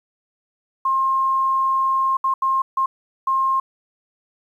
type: tone bursts at uneven times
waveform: sine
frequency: 1065 Hz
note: C6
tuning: 30 cents sharp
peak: -16 dBFS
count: 5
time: 0.85-2.17 / 2.24-2.34 / 2.42-2.62 / 2.77-2.86 / 3.27-3.6 s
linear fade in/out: 5 ms
effects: 9-bit